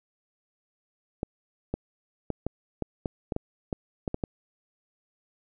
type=clicks; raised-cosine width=2 ms; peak=-15 dBFS; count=12; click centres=1.231 / 1.74 / 2.303 / 2.466 / 2.823 / 3.058 / 3.322 / 3.364 / 3.728 / 4.078 / 4.144 / 4.238 s; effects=none